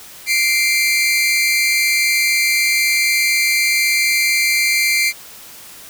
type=tone pair together; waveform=sawtooth; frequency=2093 / 2349 Hz; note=C7 / D7; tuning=0 / 0 cents; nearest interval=major second; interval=200 cents; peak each=-13 dBFS; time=0.26-5.13 s; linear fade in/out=50 ms; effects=white hiss -38 dBFS RMS until 5.89 s